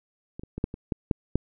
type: clicks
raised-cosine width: 3 ms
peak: -24 / -26 / -20 / -11 / -23 / -13 / -9 / -9 dBFS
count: 8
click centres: 0.395 / 0.435 / 0.58 / 0.641 / 0.741 / 0.922 / 1.112 / 1.356 s
effects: none